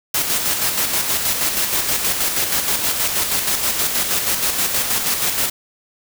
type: noise with tremolo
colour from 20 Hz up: white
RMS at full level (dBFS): -18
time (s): 0.14-5.5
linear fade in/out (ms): 5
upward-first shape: square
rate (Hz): 6.3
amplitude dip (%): 40
effects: none